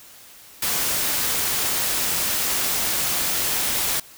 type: noise with amplitude modulation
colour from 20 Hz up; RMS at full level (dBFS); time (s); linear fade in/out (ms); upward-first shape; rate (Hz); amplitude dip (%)
white; -21; 0.62-4; 5; sine; 280; 40
effects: white hiss -46 dBFS RMS until 4.17 s